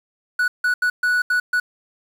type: tone bursts at uneven times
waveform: triangle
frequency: 1474 Hz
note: F#6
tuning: 7 cents flat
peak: -14 dBFS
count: 6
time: 0.39-0.48 / 0.64-0.74 / 0.82-0.9 / 1.03-1.22 / 1.3-1.4 / 1.53-1.6 s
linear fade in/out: 5 ms
effects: 7-bit